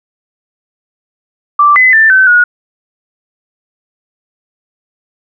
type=tone with pitch steps; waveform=sine; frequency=1171 / 2023 / 1777 / 1531 / 1450 Hz; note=D6 / B6 / A6 / G6 / F#6; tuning=-5 / +41 / +17 / -41 / -35 cents; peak=-3 dBFS; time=1.59-2.44 s; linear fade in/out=5 ms; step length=170 ms; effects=none